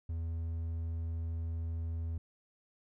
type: tone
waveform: triangle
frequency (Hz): 82.41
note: E2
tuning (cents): 0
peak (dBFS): -32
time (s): 0.09-2.18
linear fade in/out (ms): 5
effects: none